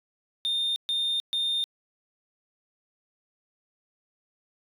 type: tone bursts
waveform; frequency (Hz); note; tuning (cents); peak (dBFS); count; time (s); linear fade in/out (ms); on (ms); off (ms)
sine; 3635; A#7; -44; -22; 3; 0.45-1.64; 0; 310; 130
effects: tanh soft clip ceiling -23 dBFS